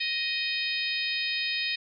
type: harmonic tone with a mistuned harmonic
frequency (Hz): 624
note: D#5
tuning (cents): +5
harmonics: 3 / 4 / 5 / 6 / 7 / 8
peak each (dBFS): -35 / -31 / -37 / -33 / -36 / -37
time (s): 0-1.76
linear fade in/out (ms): 10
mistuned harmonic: 7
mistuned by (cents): -27
effects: none

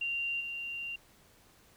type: tone with level steps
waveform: sine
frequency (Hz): 2773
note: F7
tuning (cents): -13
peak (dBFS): -31 / -36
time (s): 0.01-0.96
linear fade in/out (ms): 5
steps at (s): 0.4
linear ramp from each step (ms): 10
effects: pink hiss -62 dBFS RMS until 1.76 s

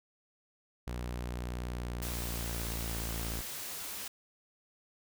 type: tone with pitch glide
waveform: sawtooth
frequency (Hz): 60.7 to 56.64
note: B1 to A#1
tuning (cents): -29 to -49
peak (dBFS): -32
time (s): 0.87-3.41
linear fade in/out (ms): 5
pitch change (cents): -120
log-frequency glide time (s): 1.66-2.93
type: noise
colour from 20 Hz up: white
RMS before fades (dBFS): -41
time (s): 2.02-4.08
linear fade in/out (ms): 5
effects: none

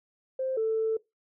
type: tone pair in turn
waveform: sine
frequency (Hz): 524 / 443.2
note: C5 / A4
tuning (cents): +2 / +13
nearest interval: minor third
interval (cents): 289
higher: first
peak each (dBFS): -27 / -23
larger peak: second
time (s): 0.39-0.57 / 0.57-0.97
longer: second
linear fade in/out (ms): 5
effects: noise-tail reverb RT60 0.2 s tail -22 dB re dry + tanh soft clip ceiling -19 dBFS

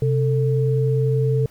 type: tone pair together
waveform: sine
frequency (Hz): 131.4 / 444.7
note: C3 / A4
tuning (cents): +8 / +18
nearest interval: octave + major sixth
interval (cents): 2110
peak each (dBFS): -17 / -22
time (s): 0.02-1.46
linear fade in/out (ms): 2
effects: pink hiss -53 dBFS RMS until 1.5 s

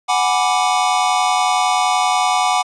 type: chord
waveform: square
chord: G# half-diminished seventh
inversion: third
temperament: equal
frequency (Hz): 740 / 830.6 / 987.8 / 1174.7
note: F#5 / G#5 / B5 / D6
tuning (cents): 0 / 0 / 0 / 0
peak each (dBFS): -18 / -22 / -22 / -21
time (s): 0.08-2.63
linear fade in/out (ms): 20
effects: resampled to 22050 Hz

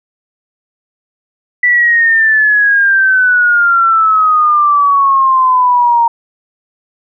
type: exponential sweep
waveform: sine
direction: down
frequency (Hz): 1975.5 to 926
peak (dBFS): -6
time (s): 1.63-6.08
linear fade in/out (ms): 5
effects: none

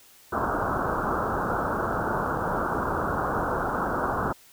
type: low-pass noise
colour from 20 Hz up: white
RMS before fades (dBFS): -27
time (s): 0.32-4.33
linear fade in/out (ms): 10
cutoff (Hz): 1500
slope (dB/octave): 96
effects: white hiss -54 dBFS RMS until 4.52 s

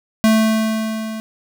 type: tone with level ramp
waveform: square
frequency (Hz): 220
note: A3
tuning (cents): 0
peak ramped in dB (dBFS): -10 to -26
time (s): 0.24-1.2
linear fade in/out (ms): 0
effects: none

